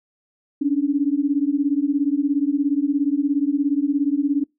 sine beating tone pair, 277.2 / 294.2 Hz, C#4 / D4, 0 / +3 cents, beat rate 17 Hz, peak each -20 dBFS, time 0.61-4.44 s, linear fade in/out 10 ms, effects noise-tail reverb RT60 0.2 s tail -26 dB re dry

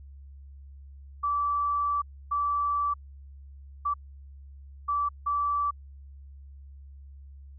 sine tone bursts at uneven times, 1158 Hz, D6, 25 cents flat, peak -24 dBFS, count 5, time 1.23-2.02 / 2.31-2.94 / 3.85-3.94 / 4.88-5.09 / 5.26-5.71 s, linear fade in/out 10 ms, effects added 69 Hz sine -44 dBFS peak until 7.58 s

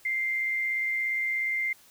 sine tone with amplitude modulation, 2094 Hz, C7, 1 cent sharp, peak -24 dBFS, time 0.05-1.73 s, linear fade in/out 5 ms, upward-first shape sine, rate 117 Hz, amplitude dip 35%, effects white hiss -57 dBFS RMS until 1.9 s

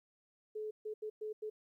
sine tone bursts at uneven times, 429.2 Hz, A4, 43 cents flat, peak -38 dBFS, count 5, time 0.55-0.71 / 0.85-0.94 / 1.02-1.1 / 1.21-1.33 / 1.42-1.5 s, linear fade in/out 10 ms, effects 13-bit

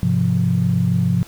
sine chord, F minor, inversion first, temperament equal, 103.83 / 130.81 / 174.61 Hz, Ab2 / C3 / F3, 0 / 0 / 0 cents, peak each -20 / -19 / -17 dBFS, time 0.03-1.23 s, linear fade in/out 0 ms, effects tanh soft clip ceiling -5 dBFS + pink hiss -43 dBFS RMS until 1.27 s

